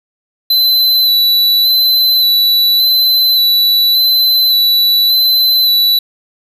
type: tone with vibrato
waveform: square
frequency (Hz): 3997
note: B7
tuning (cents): +20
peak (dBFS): -8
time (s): 0.5-5.99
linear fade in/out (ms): 5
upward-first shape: square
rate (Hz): 0.87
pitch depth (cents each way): 20
effects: none